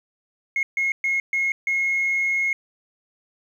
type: tone bursts at uneven times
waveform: sine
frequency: 2162 Hz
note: C#7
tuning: 44 cents flat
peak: -18 dBFS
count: 5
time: 0.56-0.63 / 0.77-0.92 / 1.04-1.2 / 1.33-1.52 / 1.67-2.53 s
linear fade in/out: 2 ms
effects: tanh soft clip ceiling -16 dBFS + 9-bit